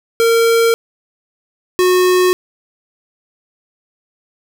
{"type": "tone pair in turn", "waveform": "square", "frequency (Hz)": [459.7, 364.9], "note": ["A#4", "F#4"], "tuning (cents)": [-24, -24], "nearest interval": "major third", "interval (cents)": 400, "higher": "first", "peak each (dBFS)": -10, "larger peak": "neither", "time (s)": [[0.2, 0.74], [1.79, 2.33]], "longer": "neither", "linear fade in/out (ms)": 0, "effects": []}